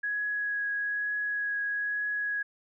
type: tone with vibrato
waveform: sine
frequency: 1667 Hz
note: G#6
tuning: 6 cents sharp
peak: -28 dBFS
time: 0.03-2.43 s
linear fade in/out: 10 ms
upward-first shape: triangle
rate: 1.1 Hz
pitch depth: 12 cents each way
effects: none